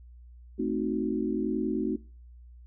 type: chord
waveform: sine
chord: A diminished seventh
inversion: none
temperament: equal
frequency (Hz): 220 / 261.6 / 311.1 / 370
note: A3 / C4 / Eb4 / Gb4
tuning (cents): 0 / 0 / 0 / 0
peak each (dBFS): -32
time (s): 0.58-1.97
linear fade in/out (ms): 20
effects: noise-tail reverb RT60 0.4 s tail -24 dB re dry + added 60 Hz sine -47 dBFS peak until 2.66 s